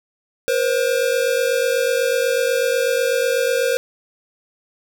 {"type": "tone pair together", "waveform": "square", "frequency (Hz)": [480, 528.1], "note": ["B4", "C5"], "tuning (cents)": [-49, 16], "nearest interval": "major second", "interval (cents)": 165, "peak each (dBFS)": -20, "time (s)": [0.48, 3.77], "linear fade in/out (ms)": 0, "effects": []}